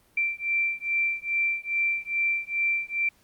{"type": "beating tone pair", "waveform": "sine", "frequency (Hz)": [2349, 2351.4], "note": ["D7", "D7"], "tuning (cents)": [0, 2], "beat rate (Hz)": 2.4, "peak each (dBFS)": -27, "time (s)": [0.17, 3.09], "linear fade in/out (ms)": 5, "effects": ["pink hiss -62 dBFS RMS until 3.23 s", "Opus 32 kbps"]}